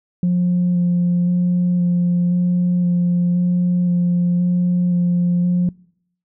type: tone with vibrato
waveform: sine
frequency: 176.8 Hz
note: F3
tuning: 22 cents sharp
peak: -12 dBFS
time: 0.23-5.69 s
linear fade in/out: 2 ms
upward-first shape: square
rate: 0.96 Hz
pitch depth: 10 cents each way
effects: noise-tail reverb RT60 0.7 s tail -26 dB re dry + tanh soft clip ceiling -11 dBFS